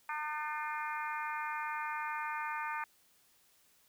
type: harmonic tone with a mistuned harmonic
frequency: 303 Hz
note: D#4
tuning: 46 cents flat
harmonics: 3 / 4 / 5 / 6 / 7 / 8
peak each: -39 / -41 / -43 / -45 / -46 / -47 dBFS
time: 0.09-2.84 s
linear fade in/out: 2 ms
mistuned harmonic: 6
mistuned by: -38 cents
effects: white hiss -68 dBFS RMS until 3.88 s